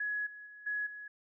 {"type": "tone with level steps", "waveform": "sine", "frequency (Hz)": 1682, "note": "G#6", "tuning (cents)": 22, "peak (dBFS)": [-32, -46, -49, -32, -43], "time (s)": [0, 1.08], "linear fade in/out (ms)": 5, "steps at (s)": [0.26, 0.46, 0.66, 0.86], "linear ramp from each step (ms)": 10, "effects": []}